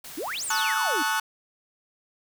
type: noise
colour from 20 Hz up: white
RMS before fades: -41 dBFS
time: 0.04-0.62 s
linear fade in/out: 5 ms
type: exponential two-way sweep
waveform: sine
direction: up then down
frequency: 264 to 9400 to 264 Hz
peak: -29 dBFS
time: 0.17-1.03 s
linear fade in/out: 10 ms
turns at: 0.45 s
type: chord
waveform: 40% pulse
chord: D# half-diminished seventh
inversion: second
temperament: equal with one note detuned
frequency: 880 / 1108.7 / 1276.5 / 1480 Hz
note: A5 / C#6 / D#6 / F#6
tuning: 0 / 0 / +44 / 0 cents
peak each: -27 / -31 / -32 / -26 dBFS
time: 0.5-1.2 s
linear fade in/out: 5 ms
effects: none